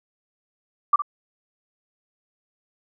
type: tone with echo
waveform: sine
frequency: 1171 Hz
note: D6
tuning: 5 cents flat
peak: -12 dBFS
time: 0.93-0.96 s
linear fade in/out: 5 ms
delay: 61 ms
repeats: 1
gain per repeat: -11 dB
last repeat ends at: 1.021 s
effects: none